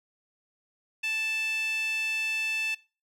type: tone with high-pass filter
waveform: sawtooth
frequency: 880 Hz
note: A5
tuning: in tune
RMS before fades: -30 dBFS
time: 1.03-2.75 s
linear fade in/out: 10 ms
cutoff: 2500 Hz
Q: 7.9
effects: noise-tail reverb RT60 0.3 s tail -19 dB re dry + low-pass 12000 Hz 12 dB/octave